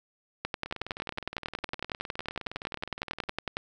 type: two click trains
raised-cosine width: 0.3 ms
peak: -22 / -14 dBFS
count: 52 / 35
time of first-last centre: 0.66-3.289 / 0.45-3.569 s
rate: 19.4 / 10.9 Hz
effects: none